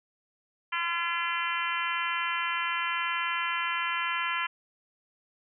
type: harmonic tone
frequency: 340.9 Hz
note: F4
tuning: 42 cents flat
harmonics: 3 / 4 / 5 / 6 / 7 / 8 / 9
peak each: -33 / -34 / -35 / -36 / -36 / -37 / -38 dBFS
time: 0.72-4.47 s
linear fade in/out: 10 ms
effects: none